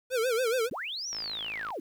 square tone with vibrato, 480 Hz, B4, 49 cents flat, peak -26 dBFS, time 0.1-0.7 s, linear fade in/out 50 ms, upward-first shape sine, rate 7.1 Hz, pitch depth 150 cents each way
sine linear two-way sweep, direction up then down, 110 to 5930 to 249.1 Hz, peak -33 dBFS, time 0.71-1.8 s, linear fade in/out 5 ms, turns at 1.08 s
click train, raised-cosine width 0.3 ms, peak -26 dBFS, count 32, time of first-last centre 1.13-1.705 s, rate 53.9 Hz
effects 10-bit

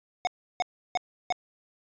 square tone bursts, 730 Hz, F#5, 24 cents flat, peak -24 dBFS, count 4, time 0.25-1.324 s, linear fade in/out 0 ms, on 21 ms, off 330 ms, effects resampled to 16000 Hz

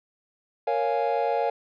triangle chord, Bb minor seventh, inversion none, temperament equal, 466.2 / 554.4 / 698.5 / 830.6 Hz, Bb4 / Db5 / F5 / Ab5, 0 / 0 / 0 / 0 cents, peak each -26 dBFS, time 0.67-1.5 s, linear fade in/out 5 ms, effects resampled to 11025 Hz

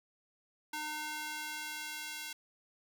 square tone with high-pass filter sweep, 303.7 Hz, D#4, 42 cents flat, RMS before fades -41 dBFS, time 0.73-2.33 s, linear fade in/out 5 ms, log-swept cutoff 920 to 2300 Hz, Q 0.84, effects none

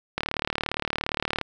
click train, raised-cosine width 0.3 ms, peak -9 dBFS, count 47, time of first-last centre 0.18-1.413 s, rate 37.3 Hz, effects none

